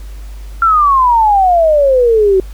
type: exponential sweep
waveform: sine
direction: down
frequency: 1378 to 370.9 Hz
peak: -6 dBFS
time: 0.62-2.4 s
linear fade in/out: 2 ms
effects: added 50 Hz sine -25 dBFS peak until 2.53 s + pink hiss -43 dBFS RMS until 2.53 s